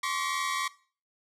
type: tone cluster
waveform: sawtooth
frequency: 1059 / 1142 / 1912 Hz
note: C6 / D6 / A#6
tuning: +21 / -49 / +43 cents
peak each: -29 / -28 / -32 dBFS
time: 0.03-0.68 s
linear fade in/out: 5 ms
effects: noise-tail reverb RT60 0.4 s tail -19 dB re dry + low-pass 10000 Hz 12 dB/octave